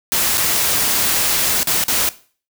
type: noise with dropouts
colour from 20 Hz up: white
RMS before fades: -17 dBFS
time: 0.12-2.09 s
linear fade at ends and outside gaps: 0 ms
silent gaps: 0.373-0.379 / 1.631-1.672 / 1.838-1.882 s
effects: noise-tail reverb RT60 0.4 s tail -17 dB re dry